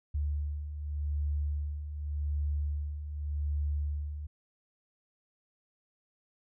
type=beating tone pair; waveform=sine; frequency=72.8 / 73.66 Hz; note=D2 / D2; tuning=-15 / +6 cents; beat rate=0.86 Hz; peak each=-38 / -31 dBFS; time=0.14-4.27 s; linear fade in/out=10 ms; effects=none